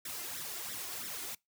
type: noise with flanger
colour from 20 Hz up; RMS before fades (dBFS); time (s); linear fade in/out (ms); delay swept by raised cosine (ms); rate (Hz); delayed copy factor
white; -41; 0.05-1.35; 5; 0.53 to 2.93; 3; +0.75
effects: noise-tail reverb RT60 0.2 s tail -25 dB re dry + high-pass 100 Hz 12 dB/octave